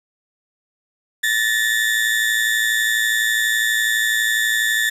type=tone pair together; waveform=35% pulse; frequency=1752.6 / 1864.7 Hz; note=A6 / A#6; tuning=-7 / 0 cents; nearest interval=minor second; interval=107 cents; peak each=-16 / -20 dBFS; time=1.23-4.9 s; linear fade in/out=10 ms; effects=resampled to 32000 Hz + 7-bit